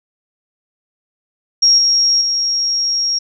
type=tone with level steps; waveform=sine; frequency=5588 Hz; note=F8; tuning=in tune; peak=-7 / -10 / -14 dBFS; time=1.62-3.19 s; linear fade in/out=10 ms; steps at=1.78 / 2.21 s; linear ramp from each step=5 ms; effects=none